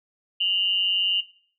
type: tone pair together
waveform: sine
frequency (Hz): 2824 / 3013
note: F7 / F#7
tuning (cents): +19 / +31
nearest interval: minor second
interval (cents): 112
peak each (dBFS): -22 / -24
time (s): 0.4-1.21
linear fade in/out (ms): 10
effects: noise-tail reverb RT60 0.5 s tail -17 dB re dry